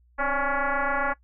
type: tone with frequency modulation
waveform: sine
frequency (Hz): 293.7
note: D4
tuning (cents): 0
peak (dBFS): -22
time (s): 0.18-1.14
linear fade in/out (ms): 20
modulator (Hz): 280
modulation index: 5.7
effects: noise-tail reverb RT60 0.1 s tail -21 dB re dry + added 60 Hz sine -57 dBFS peak until 1.23 s